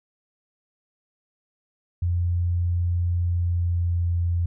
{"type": "tone with pitch glide", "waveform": "sine", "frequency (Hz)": [87.31, 86.31], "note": ["F2", "F2"], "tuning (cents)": [0, -20], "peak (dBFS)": -20, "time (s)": [2.02, 4.46], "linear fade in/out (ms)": 5, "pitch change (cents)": -20, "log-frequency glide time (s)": [3.22, 4.13], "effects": []}